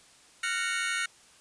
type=chord; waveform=sawtooth; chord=Gb major seventh; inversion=third; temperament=just; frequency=1387.5 / 1480 / 1850 / 2220 Hz; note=F6 / Gb6 / Bb6 / Db7; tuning=-12 / 0 / -14 / +2 cents; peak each=-30 dBFS; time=0.43-1.06 s; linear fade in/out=5 ms; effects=white hiss -57 dBFS RMS until 1.4 s + resampled to 22050 Hz